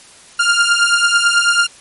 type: beating tone pair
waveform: sawtooth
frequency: 1396.9 / 1406 Hz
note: F6 / F6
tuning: 0 / +11 cents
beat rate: 9.1 Hz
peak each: -10 dBFS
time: 0.39-1.67 s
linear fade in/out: 10 ms
effects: white hiss -42 dBFS RMS until 1.8 s + MP3 48 kbps